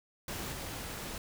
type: noise with level steps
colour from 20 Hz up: pink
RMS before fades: -39 / -41 dBFS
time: 0.28-1.18 s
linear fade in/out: 2 ms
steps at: 0.52 s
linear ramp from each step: 5 ms
effects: none